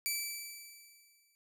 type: tone with exponential decay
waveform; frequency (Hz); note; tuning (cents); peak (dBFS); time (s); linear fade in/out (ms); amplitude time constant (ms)
10% pulse; 2318; D7; -23; -22; 0.06-1.35; 0; 280
effects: none